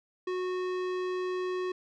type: tone with tanh clipping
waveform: sine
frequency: 366.7 Hz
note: F#4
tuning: 15 cents flat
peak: -32 dBFS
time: 0.27-1.72 s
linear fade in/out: 5 ms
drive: 18 dB
effects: none